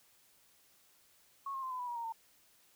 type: tone with pitch steps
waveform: sine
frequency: 1100 / 1069.9 / 1040.7 / 1012.2 / 984.5 / 957.6 / 931.4 / 906 Hz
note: C#6 / C6 / C6 / B5 / B5 / A#5 / A#5 / A#5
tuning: -14 / +38 / -10 / +42 / -6 / +46 / -2 / -50 cents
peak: -37 dBFS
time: 1.46-2.124 s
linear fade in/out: 5 ms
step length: 83 ms
effects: white hiss -67 dBFS RMS until 2.75 s